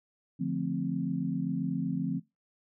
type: chord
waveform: sine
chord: D minor seventh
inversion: none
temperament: equal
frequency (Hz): 146.83 / 174.61 / 220 / 261.6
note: D3 / F3 / A3 / C4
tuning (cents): 0 / 0 / 0 / 0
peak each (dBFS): -36 / -32 / -37 / -33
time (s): 0.39-2.2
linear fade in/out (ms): 20
effects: noise-tail reverb RT60 0.2 s tail -21 dB re dry